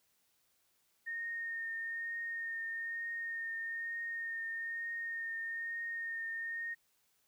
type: tone with vibrato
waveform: sine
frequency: 1839 Hz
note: A#6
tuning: 24 cents flat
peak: -37 dBFS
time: 1.06-6.75 s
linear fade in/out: 20 ms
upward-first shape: triangle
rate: 1.1 Hz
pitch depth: 15 cents each way
effects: white hiss -75 dBFS RMS until 7.27 s